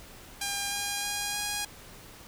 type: tone with pitch steps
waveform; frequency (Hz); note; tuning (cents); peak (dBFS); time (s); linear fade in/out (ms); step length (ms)
5% pulse; 804 / 810.5 / 817.1 / 823.7; G5 / G#5 / G#5 / G#5; +44 / -42 / -28 / -14; -18; 0.41-1.65; 5; 310
effects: pink hiss -49 dBFS RMS until 2.27 s